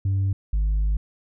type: tone pair in turn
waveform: sine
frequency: 97.2 / 51.49 Hz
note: G2 / G#1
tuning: -14 / -14 cents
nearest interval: major seventh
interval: 1100 cents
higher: first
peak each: -17 / -16 dBFS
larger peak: second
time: 0.05-0.33 / 0.53-0.97 s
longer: second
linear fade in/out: 5 ms
effects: tanh soft clip ceiling -18 dBFS